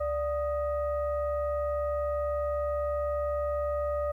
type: tone with frequency modulation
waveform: sine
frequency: 587.3 Hz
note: D5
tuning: in tune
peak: -27 dBFS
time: 0-4.12 s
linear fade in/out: 10 ms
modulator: 656 Hz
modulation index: 0.69
effects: 11-bit